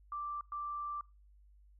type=tone bursts at uneven times; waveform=sine; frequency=1174.7 Hz; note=D6; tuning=in tune; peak=-37 dBFS; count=2; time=0.12-0.41 / 0.52-1.01 s; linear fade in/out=2 ms; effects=noise-tail reverb RT60 0.3 s tail -24 dB re dry + added 50 Hz sine -59 dBFS peak until 1.79 s